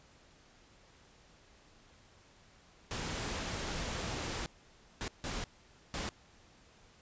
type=noise bursts at uneven times; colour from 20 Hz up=pink; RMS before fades=-38 dBFS; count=4; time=2.91-4.46 / 5.01-5.08 / 5.24-5.44 / 5.94-6.09 s; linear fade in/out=0 ms; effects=pink hiss -62 dBFS RMS until 7.01 s + resampled to 16000 Hz